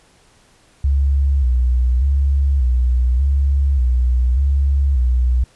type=tone with vibrato; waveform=sine; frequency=65.41 Hz; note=C2; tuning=in tune; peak=-12 dBFS; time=0.84-5.44 s; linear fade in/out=5 ms; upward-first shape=square; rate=0.85 Hz; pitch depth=95 cents each way; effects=pink hiss -53 dBFS RMS until 5.55 s + resampled to 24000 Hz